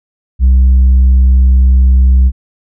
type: tone with tanh clipping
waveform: triangle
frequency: 64.3 Hz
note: C2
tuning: 30 cents flat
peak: -4 dBFS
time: 0.39-2.32 s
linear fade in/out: 50 ms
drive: 7 dB
effects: none